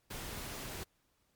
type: noise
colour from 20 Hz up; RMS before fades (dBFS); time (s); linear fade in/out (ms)
pink; -43; 0.1-0.84; 10
effects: pink hiss -75 dBFS RMS until 1.35 s + MP3 96 kbps